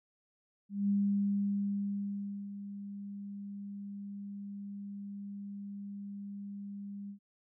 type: tone with ADSR envelope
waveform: sine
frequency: 200.9 Hz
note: G3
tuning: 43 cents sharp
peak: -26 dBFS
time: 0.69-7.19 s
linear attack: 200 ms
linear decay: 1600 ms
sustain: -14 dB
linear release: 94 ms
effects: none